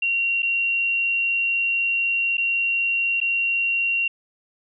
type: tone with dropouts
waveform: sine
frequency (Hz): 2752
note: F7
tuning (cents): -26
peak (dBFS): -19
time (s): 0.02-4.08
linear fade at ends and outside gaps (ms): 5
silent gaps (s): 0.422-0.428 / 2.371-2.379 / 3.203-3.213
effects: none